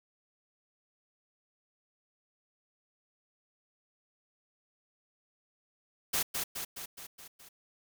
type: noise with echo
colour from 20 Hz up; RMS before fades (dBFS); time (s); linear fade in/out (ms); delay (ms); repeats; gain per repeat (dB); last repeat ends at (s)
white; -30; 6.13-6.23; 10; 210; 6; -4; 7.49
effects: none